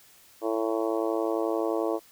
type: harmonic tone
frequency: 111.4 Hz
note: A2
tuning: 22 cents sharp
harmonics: 3 / 4 / 5 / 6 / 7 / 8 / 9 / 10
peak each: -29 / -30 / -32 / -33 / -40 / -40 / -41 / -40 dBFS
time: 0.41-2 s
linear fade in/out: 50 ms
effects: white hiss -56 dBFS RMS until 2.11 s